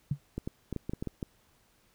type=tone with exponential decay; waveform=sine; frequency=142.7 Hz; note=D3; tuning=49 cents flat; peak=-22 dBFS; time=0.11-0.19 s; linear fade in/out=5 ms; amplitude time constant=16 ms
type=clicks; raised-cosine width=3 ms; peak=-21 dBFS; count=9; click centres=0.38 / 0.475 / 0.727 / 0.763 / 0.895 / 0.935 / 1.025 / 1.073 / 1.228 s
effects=pink hiss -67 dBFS RMS until 1.94 s